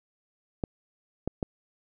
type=clicks; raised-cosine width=2 ms; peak=-15 dBFS; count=3; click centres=0.638 / 1.276 / 1.428 s; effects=none